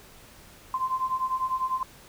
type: beating tone pair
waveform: sine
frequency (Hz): 1031 / 1041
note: C6 / C6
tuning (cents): -26 / -9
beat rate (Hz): 10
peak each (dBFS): -30 / -27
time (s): 0.74-1.83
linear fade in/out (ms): 2
effects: pink hiss -51 dBFS RMS until 2.08 s